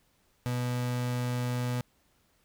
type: tone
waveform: 35% pulse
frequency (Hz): 123.47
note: B2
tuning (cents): 0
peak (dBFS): -27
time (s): 0.46-1.81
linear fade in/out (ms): 0
effects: pink hiss -69 dBFS RMS until 2.44 s